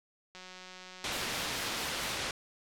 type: click train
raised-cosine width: 0.2 ms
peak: -31 dBFS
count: 207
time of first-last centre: 0.35-1.47 s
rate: 184 Hz
type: low-pass noise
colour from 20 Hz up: white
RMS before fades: -36 dBFS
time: 1.04-2.31 s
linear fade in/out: 2 ms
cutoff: 4400 Hz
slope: 12 dB/octave
type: noise with tremolo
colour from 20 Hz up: violet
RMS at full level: -39 dBFS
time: 1.11-2.19 s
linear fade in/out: 20 ms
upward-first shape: sine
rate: 4.5 Hz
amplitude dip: 50%
effects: low-pass 12000 Hz 12 dB/octave